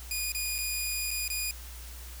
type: tone with dropouts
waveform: 10% pulse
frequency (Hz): 2458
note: D#7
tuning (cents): -22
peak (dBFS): -21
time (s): 0.11-1.51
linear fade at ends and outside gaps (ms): 1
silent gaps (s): 0.32-0.348 / 0.582-0.586 / 1.107-1.112 / 1.279-1.301
effects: added 60 Hz sine -42 dBFS peak until 2.2 s + white hiss -48 dBFS RMS until 2.2 s